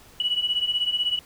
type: beating tone pair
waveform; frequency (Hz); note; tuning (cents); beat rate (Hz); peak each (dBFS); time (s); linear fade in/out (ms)
sine; 2928 / 2944; F#7 / F#7; -19 / -9; 16; -26 / -23; 0.2-1.19; 2
effects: tanh soft clip ceiling -14 dBFS + pink hiss -51 dBFS RMS until 1.25 s